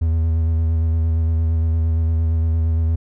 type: tone with vibrato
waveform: triangle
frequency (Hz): 81.2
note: E2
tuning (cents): -26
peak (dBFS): -13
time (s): 0.01-2.96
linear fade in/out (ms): 10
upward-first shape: square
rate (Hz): 8.7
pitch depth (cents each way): 20
effects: none